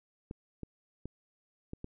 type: clicks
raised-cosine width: 3 ms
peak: -27 dBFS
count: 5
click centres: 0.311 / 0.633 / 1.056 / 1.734 / 1.844 s
effects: none